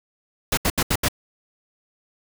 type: noise bursts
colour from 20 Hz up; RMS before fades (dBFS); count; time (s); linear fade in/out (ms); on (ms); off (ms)
pink; -20; 5; 0.52-1.085; 5; 53; 75
effects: none